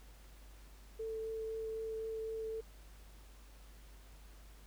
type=tone with vibrato; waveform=sine; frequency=443.9 Hz; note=A4; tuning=15 cents sharp; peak=-38 dBFS; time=0.99-2.61 s; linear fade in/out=10 ms; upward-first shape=triangle; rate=3.9 Hz; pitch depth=9 cents each way; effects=added 50 Hz sine -54 dBFS peak until 4.66 s + pink hiss -63 dBFS RMS until 4.66 s